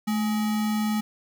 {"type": "tone with sample-and-hold", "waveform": "sine", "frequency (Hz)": 215.8, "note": "A3", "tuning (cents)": -33, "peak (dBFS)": -22, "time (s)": [0.07, 1.01], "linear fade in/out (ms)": 10, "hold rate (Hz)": 1050, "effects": []}